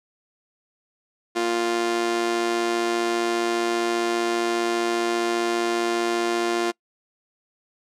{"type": "tone with amplitude modulation", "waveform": "sawtooth", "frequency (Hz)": 349.2, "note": "F4", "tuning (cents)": 0, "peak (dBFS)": -14, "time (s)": [1.35, 6.72], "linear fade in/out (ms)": 20, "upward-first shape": "sine", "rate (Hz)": 115, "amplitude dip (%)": 70, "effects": ["noise-tail reverb RT60 0.1 s tail -25 dB re dry", "low-pass 8000 Hz 12 dB/octave"]}